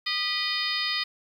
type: harmonic tone with a mistuned harmonic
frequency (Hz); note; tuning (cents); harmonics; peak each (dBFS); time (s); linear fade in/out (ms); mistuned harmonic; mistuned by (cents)
613; D#5; -26; 2 / 3 / 4 / 5 / 6 / 7 / 8; -36 / -32 / -35 / -34 / -32 / -34 / -31; 0.06-1.04; 10; 3; +110
effects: 9-bit